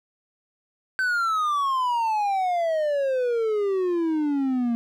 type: exponential sweep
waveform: triangle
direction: down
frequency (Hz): 1543 to 230.8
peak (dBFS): -19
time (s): 0.99-4.75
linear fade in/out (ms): 0
effects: none